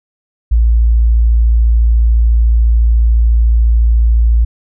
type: tone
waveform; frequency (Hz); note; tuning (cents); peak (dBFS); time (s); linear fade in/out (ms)
sine; 57; A#1; -38; -6; 0.51-4.45; 10
effects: none